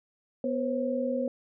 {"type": "tone cluster", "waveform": "sine", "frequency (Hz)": [246.4, 498.6, 539], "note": ["B3", "B4", "C#5"], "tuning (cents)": [-4, 16, -49], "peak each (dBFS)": [-30, -34, -30], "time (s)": [0.44, 1.28], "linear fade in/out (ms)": 2, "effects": []}